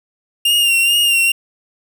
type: tone with vibrato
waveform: 45% pulse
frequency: 2794 Hz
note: F7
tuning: in tune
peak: -11 dBFS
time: 0.45-1.32 s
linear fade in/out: 5 ms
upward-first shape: sine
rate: 2.3 Hz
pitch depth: 42 cents each way
effects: none